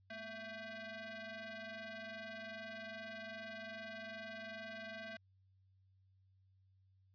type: ring-modulated tone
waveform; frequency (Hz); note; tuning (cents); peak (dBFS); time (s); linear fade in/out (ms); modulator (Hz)
sawtooth; 448.5; A4; +33; -39; 0.1-5.17; 5; 1110
effects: added 95 Hz sine -68 dBFS peak until 7.14 s + resampled to 11025 Hz